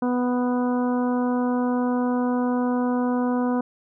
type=harmonic tone; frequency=247.4 Hz; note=B3; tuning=3 cents sharp; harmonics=1 / 2 / 3 / 4 / 5 / 6; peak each=-21 / -28 / -32 / -32 / -38 / -40 dBFS; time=0.02-3.61 s; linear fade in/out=5 ms; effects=none